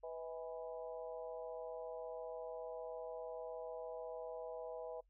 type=harmonic tone with a mistuned harmonic; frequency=165.1 Hz; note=E3; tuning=3 cents sharp; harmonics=3 / 4 / 5 / 6; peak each=-46 / -48 / -54 / -58 dBFS; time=0.03-5.01 s; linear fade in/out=10 ms; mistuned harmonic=4; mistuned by=-49 cents; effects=noise-tail reverb RT60 0.1 s tail -24 dB re dry + added 45 Hz sine -70 dBFS peak until 5.09 s

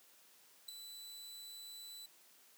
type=tone with ADSR envelope; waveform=sawtooth; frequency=3979 Hz; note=B7; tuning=12 cents sharp; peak=-37 dBFS; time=0.68-2.06 s; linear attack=8 ms; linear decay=6 ms; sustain=-9 dB; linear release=4 ms; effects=white hiss -65 dBFS RMS until 2.57 s + high-pass 200 Hz 12 dB/octave

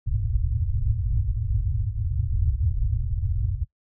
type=low-pass noise; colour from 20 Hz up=white; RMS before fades=-24 dBFS; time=0.06-3.65 s; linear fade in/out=20 ms; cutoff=120 Hz; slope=96 dB/octave; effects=noise-tail reverb RT60 0.1 s tail -22 dB re dry

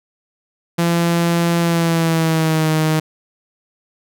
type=tone with pitch glide; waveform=sawtooth; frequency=170 to 156.79 Hz; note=F3 to D#3; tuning=-46 to +14 cents; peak=-10 dBFS; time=0.78-3 s; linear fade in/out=10 ms; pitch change=-140 cents; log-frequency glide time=1.6-2.7 s; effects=none

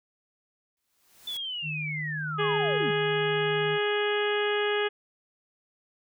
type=noise with exponential growth; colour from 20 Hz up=white; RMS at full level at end=-44 dBFS; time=0.77-1.37 s; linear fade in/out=1 ms; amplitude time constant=130 ms
type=linear sweep; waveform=sine; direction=down; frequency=3520 to 170 Hz; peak=-31 dBFS; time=1.27-2.91 s; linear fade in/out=5 ms
type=tone; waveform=sine; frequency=153.3 Hz; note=D#3; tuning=25 cents flat; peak=-33 dBFS; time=1.62-3.79 s; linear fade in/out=50 ms
type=harmonic tone; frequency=415.3 Hz; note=G#4; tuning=in tune; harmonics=1 / 2 / 3 / 4 / 5 / 6 / 7 / 8; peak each=-26 / -35 / -36 / -32 / -37 / -38 / -35 / -39 dBFS; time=2.38-4.89 s; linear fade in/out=20 ms
effects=none

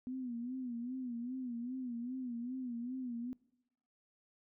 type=tone with vibrato; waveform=sine; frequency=246.9 Hz; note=B3; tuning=in tune; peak=-38 dBFS; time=0.07-3.33 s; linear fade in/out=0 ms; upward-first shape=sine; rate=2.5 Hz; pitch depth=100 cents each way; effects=noise-tail reverb RT60 0.9 s tail -23 dB re dry

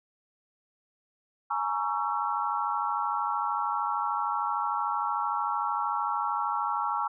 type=chord; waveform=sine; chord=A# half-diminished seventh; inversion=third; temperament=just; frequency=839.1 / 932.3 / 1118.8 / 1342.6 Hz; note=G#5 / A#5 / C#6 / E6; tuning=+18 / 0 / +16 / +31 cents; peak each=-32 dBFS; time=1.5-7.08 s; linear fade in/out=10 ms; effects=none

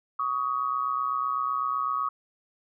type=tone pair together; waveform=sine; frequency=1126.1 / 1254 Hz; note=C#6 / D#6; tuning=+27 / +13 cents; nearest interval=major second; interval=186 cents; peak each=-28 dBFS; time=0.19-2.09 s; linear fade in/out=5 ms; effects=none

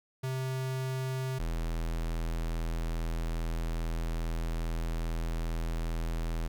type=tone pair in turn; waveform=square; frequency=130.81 / 41.2 Hz; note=C3 / E1; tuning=0 / 0 cents; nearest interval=octave + minor sixth; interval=2000 cents; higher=first; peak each=-32 / -31 dBFS; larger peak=second; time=0.23-1.39 / 1.39-6.48 s; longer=second; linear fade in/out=10 ms; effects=12-bit

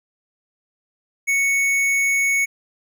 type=tone with tanh clipping; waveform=sine; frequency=2217 Hz; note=C#7; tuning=in tune; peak=-18 dBFS; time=1.27-2.46 s; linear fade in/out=20 ms; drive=15 dB; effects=none

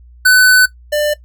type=tone pair in turn; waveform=square; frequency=1504 / 595.3 Hz; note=F#6 / D5; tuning=+28 / +23 cents; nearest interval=octave + major third; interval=1605 cents; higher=first; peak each=-6 / -13 dBFS; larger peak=first; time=0.25-0.66 / 0.92-1.14 s; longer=first; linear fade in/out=10 ms; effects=noise-tail reverb RT60 0.1 s tail -18 dB re dry + added 60 Hz sine -38 dBFS peak until 1.24 s

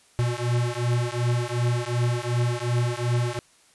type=beating tone pair; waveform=square; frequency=119.4 / 122.1 Hz; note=A#2 / B2; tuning=+42 / -19 cents; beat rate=2.7 Hz; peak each=-26 dBFS; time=0.19-3.39 s; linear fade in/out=0 ms; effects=white hiss -58 dBFS RMS until 3.74 s + resampled to 24000 Hz

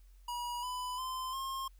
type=tone with pitch steps; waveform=square; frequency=965 / 998.5 / 1033.1 / 1068.9 Hz; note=B5 / B5 / C6 / C6; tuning=-40 / +19 / -22 / +37 cents; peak=-37 dBFS; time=0.28-1.68 s; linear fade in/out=5 ms; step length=350 ms; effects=added 45 Hz sine -55 dBFS peak until 1.79 s + white hiss -73 dBFS RMS until 1.79 s

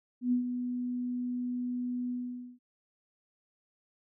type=tone with ADSR envelope; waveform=sine; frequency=246.9 Hz; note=B3; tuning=in tune; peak=-23 dBFS; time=0.21-2.59 s; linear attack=110 ms; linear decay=110 ms; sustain=-8 dB; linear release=490 ms; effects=none

